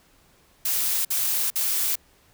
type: noise bursts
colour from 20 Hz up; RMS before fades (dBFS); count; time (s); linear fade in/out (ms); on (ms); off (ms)
blue; -24; 3; 0.65-1.956; 5; 400; 53
effects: pink hiss -59 dBFS RMS until 2.33 s